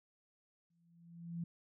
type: tone with exponential growth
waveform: sine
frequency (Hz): 169.5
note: E3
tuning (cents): +49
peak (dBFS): -36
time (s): 0.7-1.44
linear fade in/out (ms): 5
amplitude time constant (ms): 160
effects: none